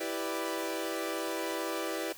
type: chord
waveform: sawtooth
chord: E minor seventh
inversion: none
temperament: equal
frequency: 329.6 / 392 / 493.9 / 587.3 Hz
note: E4 / G4 / B4 / D5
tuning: 0 / 0 / 0 / 0 cents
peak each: -33 / -35 / -35 / -35 dBFS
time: 0-2.13 s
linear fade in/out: 10 ms
effects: white hiss -50 dBFS RMS until 2.17 s